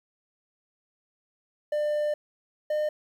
triangle tone pair in turn, 597 / 606 Hz, D5 / D#5, +28 / -46 cents, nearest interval unison, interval 26 cents, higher second, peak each -22 dBFS, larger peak neither, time 1.72-2.14 / 2.7-2.89 s, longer first, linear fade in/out 5 ms, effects 10-bit

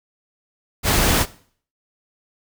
pink noise, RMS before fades -17 dBFS, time 0.83-1.26 s, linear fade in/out 50 ms, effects noise-tail reverb RT60 0.5 s tail -18 dB re dry

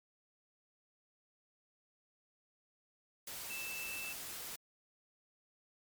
sine tone in noise, 2649 Hz, E7, 8 cents sharp, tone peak -42 dBFS, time 3.5-4.13 s, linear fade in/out 5 ms, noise white, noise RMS -45 dBFS, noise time 3.27-4.56 s, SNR 0 dB, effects MP3 96 kbps

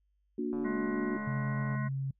sine chord, Bb augmented, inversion none, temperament just, 233.1 / 291.4 / 364.2 Hz, Bb3 / D4 / F#4, 0 / -13 / -27 cents, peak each -35 dBFS, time 0.38-1.17 s, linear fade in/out 5 ms
click train, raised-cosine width 1 ms, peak -34 dBFS, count 176, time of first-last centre 0.53-1.754 s, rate 143 Hz
harmonic tone, 211.7 Hz, G#3, 33 cents sharp, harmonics 1 / 3 / 5 / 7 / 9 / 10, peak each -36 / -48 / -43 / -45 / -45 / -55 dBFS, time 0.64-1.89 s, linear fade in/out 20 ms
sine tone with pitch glide, 134.2 to 135.45 Hz, C3 to C#3, +44 to -40 cents, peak -31 dBFS, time 1.27-2.11 s, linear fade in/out 5 ms, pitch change +16 cents, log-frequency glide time 1.75-1.93 s
effects noise-tail reverb RT60 0.1 s tail -26 dB re dry + added 50 Hz sine -70 dBFS peak until 2.19 s

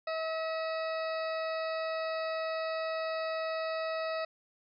harmonic tone with a mistuned harmonic, 643 Hz, E5, 43 cents flat, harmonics 1 / 2 / 3 / 4 / 6 / 7 / 8, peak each -33 / -39 / -43 / -45 / -49 / -50 / -51 dBFS, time 0.07-4.25 s, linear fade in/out 5 ms, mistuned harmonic 8, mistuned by -41 cents, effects none

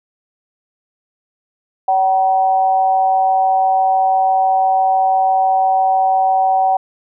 sine tone with amplitude modulation, 761 Hz, F#5, 48 cents sharp, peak -8 dBFS, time 1.88-6.77 s, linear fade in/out 5 ms, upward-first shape sine, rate 192 Hz, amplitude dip 60%, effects none

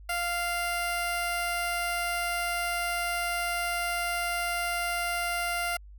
10% pulse tone with notch filter, 696 Hz, F5, 6 cents flat, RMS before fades -30 dBFS, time 0.09-5.77 s, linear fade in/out 5 ms, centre 3700 Hz, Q 1.6, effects added 50 Hz sine -45 dBFS peak until 5.98 s

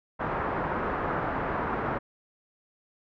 white low-pass noise, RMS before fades -30 dBFS, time 0.19-1.99 s, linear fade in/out 20 ms, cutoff 1400 Hz, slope 24 dB/octave, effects none

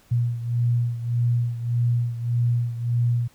sine beating tone pair, 119.1 / 120.8 Hz, A#2 / B2, +38 / -38 cents, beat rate 1.7 Hz, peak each -21 / -26 dBFS, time 0.11-3.28 s, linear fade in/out 10 ms, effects pink hiss -57 dBFS RMS until 3.34 s

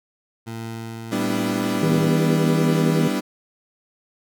20% pulse tone with tremolo, 113.7 Hz, A#2, 43 cents flat, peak -24 dBFS, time 0.46-2.1 s, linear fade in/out 20 ms, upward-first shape triangle, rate 1.3 Hz, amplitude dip 30%
35% pulse chord, E minor seventh, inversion first, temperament equal, 196 / 246.9 / 293.7 / 329.6 Hz, G3 / B3 / D4 / E4, 0 / 0 / 0 / 0 cents, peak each -24 / -25 / -24 / -29 dBFS, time 1.11-3.21 s, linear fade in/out 20 ms
harmonic tone, 80.5 Hz, E2, 41 cents flat, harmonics 2 / 3 / 4 / 5 / 6, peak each -19 / -25 / -33 / -26 / -29 dBFS, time 1.82-3.08 s, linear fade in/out 10 ms
effects none

